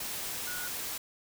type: tone in noise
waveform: sine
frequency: 1453 Hz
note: F#6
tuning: 32 cents flat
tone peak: -39 dBFS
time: 0.47-0.68 s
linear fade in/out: 5 ms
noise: white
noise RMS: -37 dBFS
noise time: 0-0.98 s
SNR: -5 dB
effects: none